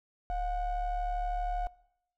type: ring-modulated tone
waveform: triangle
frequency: 376.3 Hz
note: F#4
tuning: 29 cents sharp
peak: -25 dBFS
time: 0.3-1.67 s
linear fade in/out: 0 ms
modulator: 340 Hz
effects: noise-tail reverb RT60 0.8 s tail -22 dB re dry + MP3 96 kbps